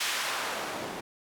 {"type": "noise with band-pass filter sweep", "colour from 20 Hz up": "white", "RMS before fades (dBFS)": -33, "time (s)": [0, 1.01], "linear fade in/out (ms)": 10, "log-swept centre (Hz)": [2400, 300], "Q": 0.73, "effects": []}